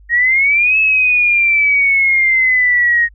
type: exponential two-way sweep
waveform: sine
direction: up then down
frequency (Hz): 1864.7 to 2604 to 1864.7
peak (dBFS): -9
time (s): 0.09-3.09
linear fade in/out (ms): 50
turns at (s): 0.78
effects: added 50 Hz sine -40 dBFS peak until 3.14 s